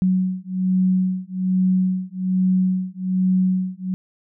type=beating tone pair; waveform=sine; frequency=185 / 186.2 Hz; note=F#3 / F#3; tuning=0 / +11 cents; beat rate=1.2 Hz; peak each=-20 dBFS; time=0.02-3.94 s; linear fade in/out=0 ms; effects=none